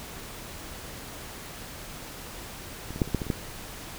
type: clicks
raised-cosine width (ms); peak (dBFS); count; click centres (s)
3; -23 / -23 / -9 / -26 / -11 / -18 / -25 / -12; 8; 2.906 / 2.961 / 3.018 / 3.076 / 3.147 / 3.218 / 3.267 / 3.302
effects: pink hiss -41 dBFS RMS until 3.98 s